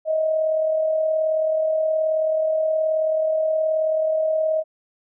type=tone with amplitude modulation; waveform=sine; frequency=631 Hz; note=D#5; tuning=24 cents sharp; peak=-16 dBFS; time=0.05-4.64 s; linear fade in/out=50 ms; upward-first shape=sine; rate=38.8 Hz; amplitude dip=40%; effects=none